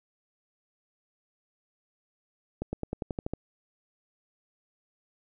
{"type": "accelerating click train", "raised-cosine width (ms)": 2, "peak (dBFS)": -18, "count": 9, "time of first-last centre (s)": [2.62, 3.336], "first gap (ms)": 110, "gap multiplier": 0.94, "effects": []}